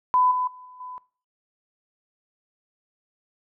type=tone with level steps; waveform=sine; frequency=1003 Hz; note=B5; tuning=26 cents sharp; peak=-16 / -22 / -42 / -44 / -35 dBFS; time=0.14-0.98 s; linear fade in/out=0 ms; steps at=0.31 / 0.47 / 0.65 / 0.8 s; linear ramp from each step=5 ms; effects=noise-tail reverb RT60 0.4 s tail -21 dB re dry